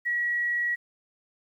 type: tone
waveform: sine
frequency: 1919 Hz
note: A#6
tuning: 50 cents sharp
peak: -24 dBFS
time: 0.05-0.76 s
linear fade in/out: 20 ms
effects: 10-bit